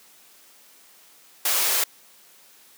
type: high-pass noise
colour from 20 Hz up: white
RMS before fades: -22 dBFS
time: 1.45-1.84 s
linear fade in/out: 5 ms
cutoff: 440 Hz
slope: 12 dB/octave
effects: white hiss -53 dBFS RMS until 2.77 s + high-pass 200 Hz 12 dB/octave